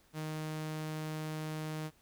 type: tone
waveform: sawtooth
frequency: 155.56 Hz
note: D#3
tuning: in tune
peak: -33 dBFS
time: 0.13-1.91 s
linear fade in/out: 50 ms
effects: pink hiss -67 dBFS RMS until 2.01 s